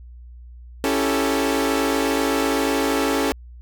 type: chord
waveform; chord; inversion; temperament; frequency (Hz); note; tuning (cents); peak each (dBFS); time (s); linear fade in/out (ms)
sawtooth; A dominant seventh; first; equal; 277.2 / 329.6 / 392 / 440; C#4 / E4 / G4 / A4; 0 / 0 / 0 / 0; -18 / -23 / -23 / -20; 0.84-3.32; 0
effects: added 60 Hz sine -38 dBFS peak until 3.61 s